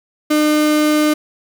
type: tone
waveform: 35% pulse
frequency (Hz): 302.7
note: D#4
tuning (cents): -48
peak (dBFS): -10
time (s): 0.3-1.14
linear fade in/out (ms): 10
effects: none

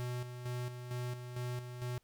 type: tone with tremolo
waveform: square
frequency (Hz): 123.47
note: B2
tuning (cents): 0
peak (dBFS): -37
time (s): 0-1.98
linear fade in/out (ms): 0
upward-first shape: square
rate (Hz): 2.2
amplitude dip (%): 55
effects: pink hiss -75 dBFS RMS until 2.03 s

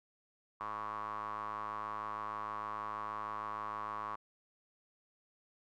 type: tone with band-pass filter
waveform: square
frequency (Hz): 53.2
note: G#1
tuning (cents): +42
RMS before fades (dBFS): -41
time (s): 0.6-4.16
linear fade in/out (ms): 10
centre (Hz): 1100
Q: 8.5
effects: none

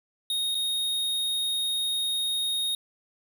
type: tone with dropouts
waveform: square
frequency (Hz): 3726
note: A#7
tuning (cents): -2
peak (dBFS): -26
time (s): 0.3-2.75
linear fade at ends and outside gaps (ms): 2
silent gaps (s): 0.547-0.551
effects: none

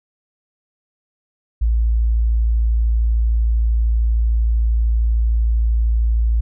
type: tone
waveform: sine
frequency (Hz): 56.5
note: A1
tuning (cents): +47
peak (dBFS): -13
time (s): 1.61-6.41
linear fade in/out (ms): 10
effects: none

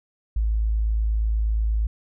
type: tone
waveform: sine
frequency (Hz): 54.2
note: A1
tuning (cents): -25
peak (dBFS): -19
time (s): 0.36-1.87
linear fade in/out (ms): 5
effects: none

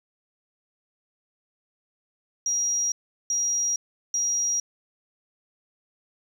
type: tone bursts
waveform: sine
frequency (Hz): 5720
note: F8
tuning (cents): +41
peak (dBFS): -22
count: 3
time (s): 2.46-4.6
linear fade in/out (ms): 2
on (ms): 460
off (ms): 380
effects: 8-bit

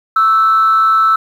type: tone with amplitude modulation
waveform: sine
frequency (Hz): 1318.5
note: E6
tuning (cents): 0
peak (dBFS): -4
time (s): 0.16-1.16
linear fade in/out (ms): 5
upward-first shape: sine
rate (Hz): 200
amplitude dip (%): 55
effects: tanh soft clip ceiling -3 dBFS + 7-bit

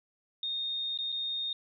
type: tone with dropouts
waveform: sine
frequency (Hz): 3685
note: A#7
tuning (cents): -21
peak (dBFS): -31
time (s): 0.43-1.53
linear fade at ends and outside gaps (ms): 2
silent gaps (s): 0.976-0.987 / 1.12-1.124
effects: none

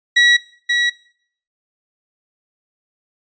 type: tone with echo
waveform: 30% pulse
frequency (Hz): 1926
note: B6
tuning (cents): -44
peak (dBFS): -6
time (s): 0.16-0.37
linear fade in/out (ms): 10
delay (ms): 530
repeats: 1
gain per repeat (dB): -5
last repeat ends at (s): 0.9
effects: noise-tail reverb RT60 0.6 s tail -21 dB re dry + resampled to 16000 Hz

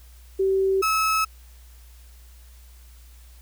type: tone pair in turn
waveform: sine / 35% pulse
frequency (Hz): 385 / 1295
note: G4 / E6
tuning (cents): -31 / -31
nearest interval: octave + major sixth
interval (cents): 2100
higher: second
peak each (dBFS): -18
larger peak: neither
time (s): 0.39-0.82 / 0.82-1.25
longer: neither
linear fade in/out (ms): 10
effects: added 60 Hz sine -45 dBFS peak until 3.41 s + white hiss -56 dBFS RMS until 3.41 s

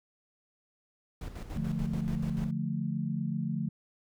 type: noise with tremolo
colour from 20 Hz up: brown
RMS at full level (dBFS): -37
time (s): 1.21-2.51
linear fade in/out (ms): 5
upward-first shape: square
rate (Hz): 6.9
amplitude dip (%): 60
type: chord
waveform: sine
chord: D minor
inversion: none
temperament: equal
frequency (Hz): 146.83 / 174.61 / 220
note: D3 / F3 / A3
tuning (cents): 0 / 0 / 0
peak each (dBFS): -34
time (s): 1.56-3.69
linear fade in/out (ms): 5
effects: none

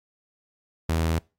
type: tone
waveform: sawtooth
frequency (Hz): 81.3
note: E2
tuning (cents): -23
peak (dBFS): -18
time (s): 0.89-1.19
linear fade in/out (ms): 5
effects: noise-tail reverb RT60 0.3 s tail -26 dB re dry + AAC 48 kbps

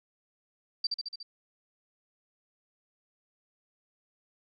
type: tone with echo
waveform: sine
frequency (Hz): 4670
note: D8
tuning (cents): -11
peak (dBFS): -25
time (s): 0.84-0.87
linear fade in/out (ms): 5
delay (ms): 72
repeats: 5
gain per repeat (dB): -3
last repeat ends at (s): 1.23
effects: none

